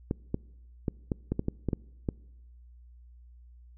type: clicks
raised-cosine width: 3 ms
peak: -15 dBFS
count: 10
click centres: 0.111 / 0.344 / 0.882 / 1.118 / 1.32 / 1.394 / 1.484 / 1.687 / 1.732 / 2.088 s
effects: noise-tail reverb RT60 1.0 s tail -25 dB re dry + added 60 Hz sine -50 dBFS peak until 3.77 s